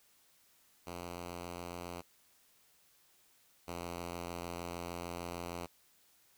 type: tone pair in turn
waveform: 5% pulse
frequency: 87.31 / 86.56 Hz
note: F2 / F2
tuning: 0 / -15 cents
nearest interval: unison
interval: 15 cents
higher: first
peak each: -31 / -29 dBFS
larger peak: second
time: 0.86-2.02 / 3.67-5.67 s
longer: second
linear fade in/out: 20 ms
effects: white hiss -68 dBFS RMS until 6.37 s